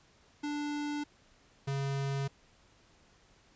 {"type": "tone pair in turn", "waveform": "square", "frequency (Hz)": [293.7, 138.01], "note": ["D4", "C#3"], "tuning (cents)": [0, -7], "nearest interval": "octave + minor second", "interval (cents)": 1307, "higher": "first", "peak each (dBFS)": [-34, -32], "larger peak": "second", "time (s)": [[0.43, 1.04], [1.67, 2.28]], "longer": "neither", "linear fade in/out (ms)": 10, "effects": ["pink hiss -64 dBFS RMS until 3.55 s", "resampled to 16000 Hz"]}